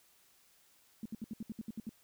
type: tone bursts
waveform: sine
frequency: 220 Hz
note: A3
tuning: in tune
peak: -37 dBFS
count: 10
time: 1.03-1.893 s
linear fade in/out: 2 ms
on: 26 ms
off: 67 ms
effects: white hiss -67 dBFS RMS until 2.03 s